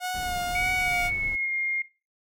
sawtooth tone with vibrato, 723 Hz, F#5, 40 cents flat, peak -24 dBFS, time 0-1.11 s, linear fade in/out 50 ms, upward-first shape sine, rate 1.7 Hz, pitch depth 31 cents each way
brown noise, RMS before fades -38 dBFS, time 0.14-1.36 s, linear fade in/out 10 ms
sine tone with pitch glide, 2252 to 2127 Hz, C#7 to C7, +27 to +28 cents, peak -25 dBFS, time 0.55-1.82 s, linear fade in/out 5 ms, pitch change -99 cents, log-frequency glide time 0.98-1.52 s
effects noise-tail reverb RT60 0.3 s tail -17 dB re dry

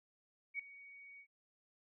sine tone with ADSR envelope, 2243 Hz, C#7, 20 cents sharp, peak -35 dBFS, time 0.54-1.27 s, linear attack 52 ms, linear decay 4 ms, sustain -18 dB, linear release 73 ms, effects none

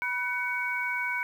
sine tone cluster, 979 / 1507 / 2243 Hz, B5 / F#6 / C#7, -15 / +31 / +20 cents, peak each -35 / -32 / -30 dBFS, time 0.02-1.23 s, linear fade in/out 0 ms, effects 9-bit

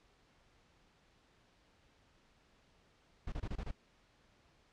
brown noise bursts, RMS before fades -39 dBFS, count 6, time 3.27-3.712 s, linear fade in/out 5 ms, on 52 ms, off 26 ms, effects pink hiss -69 dBFS RMS until 4.72 s + low-pass 5000 Hz 12 dB/octave

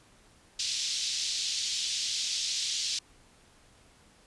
pink band-pass noise, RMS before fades -32 dBFS, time 0.59-2.99 s, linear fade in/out 5 ms, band 3500 to 6400 Hz, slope 24 dB/octave, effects pink hiss -60 dBFS RMS until 4.26 s + resampled to 24000 Hz

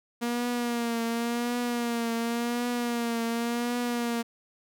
sawtooth tone with vibrato, 236.5 Hz, A#3, 25 cents sharp, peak -23 dBFS, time 0.21-4.23 s, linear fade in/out 20 ms, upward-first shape triangle, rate 0.91 Hz, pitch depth 51 cents each way, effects none

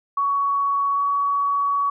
sine tone with pitch glide, 1121 to 1128.8 Hz, C#6 to C#6, +19 to +31 cents, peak -18 dBFS, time 0.17-1.9 s, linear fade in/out 5 ms, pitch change +12 cents, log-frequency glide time 0.94-1 s, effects none

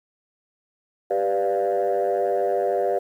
sine chord, G dominant seventh, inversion none, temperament equal, 392 / 493.9 / 587.3 / 698.5 Hz, G4 / B4 / D5 / F5, 0 / 0 / 0 / 0 cents, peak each -24 dBFS, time 1.1-2.99 s, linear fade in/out 10 ms, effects tanh soft clip ceiling -14 dBFS + 9-bit

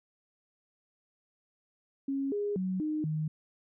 sine tone with pitch steps, 274 / 410.7 / 186.5 / 306.9 / 155 Hz, C#4 / G#4 / F#3 / D#4 / D#3, -20 / -19 / +14 / -24 / -6 cents, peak -29 dBFS, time 2.08-3.28 s, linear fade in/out 5 ms, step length 240 ms, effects none

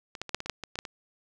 clicks, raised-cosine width 0.2 ms, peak -22 / -16 / -21 / -9 / -19 / -21 / -11 / -19 / -20 / -14 / -21 dBFS, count 11, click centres 0.152 / 0.216 / 0.293 / 0.346 / 0.404 / 0.46 / 0.497 / 0.637 / 0.756 / 0.789 / 0.852 s, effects none

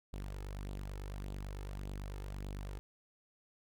sawtooth tone with flanger, 49 Hz, G1, in tune, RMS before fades -43 dBFS, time 0.13-2.79 s, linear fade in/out 0 ms, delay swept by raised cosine 0.25 to 2.35 ms, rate 1.7 Hz, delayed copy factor +0.5, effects none

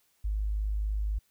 sine tone, 51.91 Hz, G#1, in tune, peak -27 dBFS, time 0.24-1.19 s, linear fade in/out 10 ms, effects white hiss -70 dBFS RMS until 1.3 s

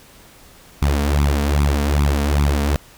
sawtooth tone with flanger, 72 Hz, D2, 34 cents flat, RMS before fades -17 dBFS, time 0.82-2.76 s, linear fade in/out 0 ms, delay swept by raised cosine 0.82 to 4.42 ms, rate 2.5 Hz, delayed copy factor +0.8, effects pink hiss -46 dBFS RMS until 2.97 s

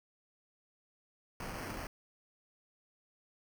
pink noise with sample-and-hold, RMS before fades -42 dBFS, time 1.4-1.87 s, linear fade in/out 2 ms, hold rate 3675 Hz, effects none

